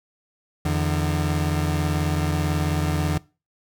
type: tone pair together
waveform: 30% pulse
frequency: 84.18 / 150 Hz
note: E2 / D3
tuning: +37 / +37 cents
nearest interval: minor seventh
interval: 1000 cents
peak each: -21 dBFS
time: 0.65-3.18 s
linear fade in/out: 5 ms
effects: noise-tail reverb RT60 0.3 s tail -21 dB re dry